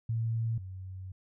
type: tone pair in turn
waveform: sine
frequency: 113.8 / 93.65 Hz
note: A#2 / F#2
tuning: -41 / +21 cents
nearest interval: minor third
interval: 338 cents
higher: first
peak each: -28 / -39 dBFS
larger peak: first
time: 0.09-0.58 / 0.58-1.12 s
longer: second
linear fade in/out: 5 ms
effects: none